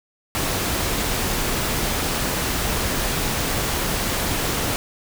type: noise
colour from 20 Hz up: pink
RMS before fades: -23 dBFS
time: 0.35-4.76 s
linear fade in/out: 0 ms
effects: none